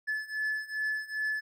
triangle beating tone pair, 1727 / 1729.5 Hz, A6 / A6, -33 / -30 cents, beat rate 2.5 Hz, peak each -33 / -31 dBFS, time 0.07-1.41 s, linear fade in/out 20 ms, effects none

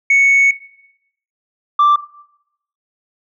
sine tone pair in turn, 2217 / 1174.4 Hz, C#7 / D6, 0 / 0 cents, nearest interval major seventh, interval 1100 cents, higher first, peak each -6 dBFS, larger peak neither, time 0.1-0.51 / 1.79-1.96 s, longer first, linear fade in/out 5 ms, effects noise-tail reverb RT60 0.8 s tail -19 dB re dry + tanh soft clip ceiling -6 dBFS

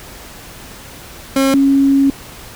30% pulse / sine tone pair in turn, 270 / 275 Hz, C#4 / C#4, -45 / -14 cents, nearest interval unison, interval 31 cents, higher second, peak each -8 dBFS, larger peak neither, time 1.36-1.54 / 1.54-2.1 s, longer second, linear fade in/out 2 ms, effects pink hiss -35 dBFS RMS until 2.55 s

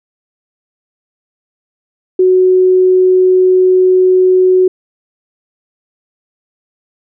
sine tone, 370 Hz, F#4, in tune, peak -5 dBFS, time 2.19-4.68 s, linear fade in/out 5 ms, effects none

